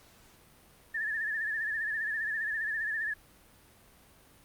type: tone with vibrato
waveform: sine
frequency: 1755 Hz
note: A6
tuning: 5 cents flat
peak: -30 dBFS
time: 0.94-3.14 s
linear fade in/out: 10 ms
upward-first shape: sine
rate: 15 Hz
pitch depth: 73 cents each way
effects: pink hiss -59 dBFS RMS until 4.44 s + Opus 48 kbps